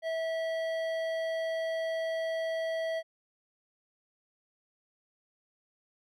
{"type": "tone with hard clipping", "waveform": "sine", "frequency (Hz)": 651, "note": "E5", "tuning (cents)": -22, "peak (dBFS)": -32, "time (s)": [0.02, 3.03], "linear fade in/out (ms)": 50, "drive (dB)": 11, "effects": []}